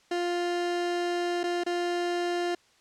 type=tone with dropouts; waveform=30% pulse; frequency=350 Hz; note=F4; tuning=4 cents sharp; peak=-24 dBFS; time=0.11-2.55 s; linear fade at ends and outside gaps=5 ms; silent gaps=1.433-1.438 / 1.637-1.663 s; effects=white hiss -62 dBFS RMS until 2.8 s + low-pass 6000 Hz 12 dB/octave